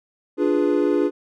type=chord; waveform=triangle; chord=D diminished seventh; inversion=none; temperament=equal; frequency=293.7 / 349.2 / 415.3 / 493.9 Hz; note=D4 / F4 / Ab4 / Cb5; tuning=0 / 0 / 0 / 0 cents; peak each=-19 / -20 / -20 / -24 dBFS; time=0.37-1.11 s; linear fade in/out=50 ms; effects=none